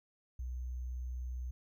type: tone with sample-and-hold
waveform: sine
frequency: 62.3 Hz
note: B1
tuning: 16 cents sharp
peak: -37 dBFS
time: 0.39-1.51 s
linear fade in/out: 5 ms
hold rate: 6300 Hz
effects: none